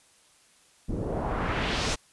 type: noise with low-pass filter sweep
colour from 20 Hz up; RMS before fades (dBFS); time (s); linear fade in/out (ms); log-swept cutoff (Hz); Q
pink; -29; 0.88-1.96; 20; 280 to 7400; 1.4
effects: white hiss -60 dBFS RMS until 2.12 s + resampled to 24000 Hz

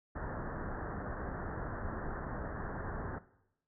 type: low-pass noise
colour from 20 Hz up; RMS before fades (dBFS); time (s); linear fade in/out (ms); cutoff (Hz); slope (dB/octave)
pink; -40; 0.15-3.19; 10; 1800; 96
effects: noise-tail reverb RT60 0.8 s tail -17 dB re dry

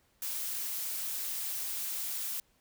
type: noise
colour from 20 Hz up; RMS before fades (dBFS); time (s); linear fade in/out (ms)
blue; -36; 0.22-2.4; 2
effects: pink hiss -70 dBFS RMS until 2.6 s

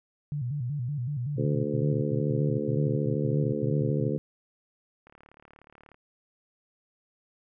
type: tone with vibrato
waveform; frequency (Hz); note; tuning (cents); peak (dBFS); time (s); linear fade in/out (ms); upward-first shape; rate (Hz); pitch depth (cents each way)
sine; 133.6; C3; +36; -28; 0.32-4.18; 0; square; 5.3; 160
type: harmonic tone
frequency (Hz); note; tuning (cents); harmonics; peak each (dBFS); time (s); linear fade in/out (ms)
73.42; D2; 0; 2 / 3 / 4 / 5 / 6 / 7; -30 / -33 / -34 / -35 / -33 / -35; 1.37-4.18; 20
type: click train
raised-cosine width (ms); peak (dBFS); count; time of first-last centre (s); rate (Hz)
0.5; -37; 33; 5.07-5.944; 36.6
effects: none

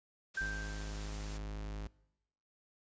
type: noise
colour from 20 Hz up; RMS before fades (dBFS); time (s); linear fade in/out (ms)
white; -49; 0.34-1.38; 10
type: tone with exponential decay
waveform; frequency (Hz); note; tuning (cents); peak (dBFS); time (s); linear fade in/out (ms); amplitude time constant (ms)
sine; 1568; G6; 0; -32; 0.37-1.16; 5; 170
type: tone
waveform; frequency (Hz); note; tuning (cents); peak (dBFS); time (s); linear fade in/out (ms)
45% pulse; 51.91; G#1; 0; -39; 0.41-1.87; 0
effects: noise-tail reverb RT60 0.9 s tail -23 dB re dry + resampled to 16000 Hz

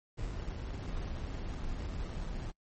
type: noise with sample-and-hold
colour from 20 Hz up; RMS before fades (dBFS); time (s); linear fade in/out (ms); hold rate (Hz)
brown; -38; 0.17-2.52; 20; 2450
effects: noise-tail reverb RT60 0.1 s tail -25 dB re dry + MP3 32 kbps

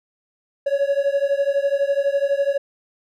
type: beating tone pair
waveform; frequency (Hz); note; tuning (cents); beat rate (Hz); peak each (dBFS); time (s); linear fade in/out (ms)
triangle; 554.4 / 566.4; C#5 / C#5; 0 / +37; 12; -18 / -19; 0.66-2.58; 10
effects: none

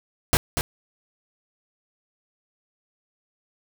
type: noise with echo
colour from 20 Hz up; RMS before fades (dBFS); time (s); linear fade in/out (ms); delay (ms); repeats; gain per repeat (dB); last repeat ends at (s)
pink; -18; 0.33-0.37; 0; 240; 1; -6; 0.61
effects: none

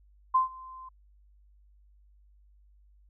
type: tone with ADSR envelope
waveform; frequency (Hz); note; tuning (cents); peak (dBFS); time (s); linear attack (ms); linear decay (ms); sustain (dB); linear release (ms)
sine; 1038; C6; -14; -18; 0.34-0.89; 12; 130; -24; 6
effects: added 50 Hz sine -57 dBFS peak until 3.09 s

